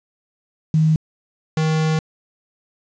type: tone pair in turn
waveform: sine / square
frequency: 157.5 / 157.5 Hz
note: D#3 / D#3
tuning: +21 / +21 cents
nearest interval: unison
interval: 0 cents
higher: neither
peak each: -12 / -17 dBFS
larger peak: first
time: 0.74-0.96 / 1.57-1.99 s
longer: second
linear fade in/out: 2 ms
effects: resampled to 16000 Hz + 7-bit